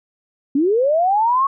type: linear sweep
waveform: sine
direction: up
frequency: 261.6 to 1116 Hz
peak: -13 dBFS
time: 0.55-1.47 s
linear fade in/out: 5 ms
effects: none